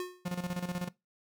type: tone with exponential decay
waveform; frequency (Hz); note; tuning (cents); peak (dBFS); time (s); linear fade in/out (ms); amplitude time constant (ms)
square; 361.7; F#4; -39; -32; 0-0.27; 1; 58
type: tone with tremolo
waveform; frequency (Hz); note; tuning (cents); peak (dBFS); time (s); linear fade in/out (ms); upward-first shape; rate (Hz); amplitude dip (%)
45% pulse; 177.9; F3; +32; -31; 0.25-0.89; 10; square; 16; 65
effects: noise-tail reverb RT60 0.2 s tail -20 dB re dry